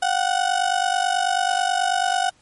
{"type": "ring-modulated tone", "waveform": "35% pulse", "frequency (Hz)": 740, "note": "F#5", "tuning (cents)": 0, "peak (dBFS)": -14, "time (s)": [0.02, 2.3], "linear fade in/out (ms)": 5, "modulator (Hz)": 24.6, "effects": ["pink hiss -58 dBFS RMS until 2.41 s", "MP3 48 kbps"]}